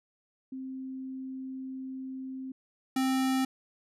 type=tone pair in turn; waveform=sine / square; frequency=262.6 / 262.6 Hz; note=C4 / C4; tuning=+6 / +6 cents; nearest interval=unison; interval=0 cents; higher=neither; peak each=-36 / -26 dBFS; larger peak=second; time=0.52-2.52 / 2.96-3.45 s; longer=first; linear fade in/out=5 ms; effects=resampled to 32000 Hz